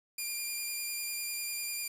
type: tone with vibrato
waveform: 5% pulse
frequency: 2400 Hz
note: D7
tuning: 37 cents sharp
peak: -25 dBFS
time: 0.18-1.88 s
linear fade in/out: 5 ms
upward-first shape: sine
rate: 10 Hz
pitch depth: 16 cents each way
effects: resampled to 32000 Hz + 9-bit